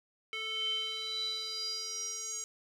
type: tone with band-pass filter sweep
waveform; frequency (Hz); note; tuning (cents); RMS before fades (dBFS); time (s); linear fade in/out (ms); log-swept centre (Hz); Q
square; 440; A4; 0; -37; 0.33-2.44; 0; 2600 to 6900; 9.1
effects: none